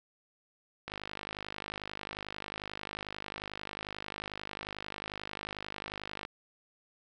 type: click train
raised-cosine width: 0.3 ms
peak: -22 dBFS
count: 276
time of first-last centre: 0.88-6.251 s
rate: 51.2 Hz
effects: none